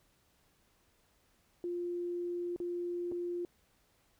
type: tone with dropouts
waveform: sine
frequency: 350 Hz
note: F4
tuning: 4 cents sharp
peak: -34 dBFS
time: 1.64-3.45 s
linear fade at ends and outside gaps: 1 ms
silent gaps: 2.562-2.601 / 3.116-3.121 s
effects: pink hiss -71 dBFS RMS until 4.19 s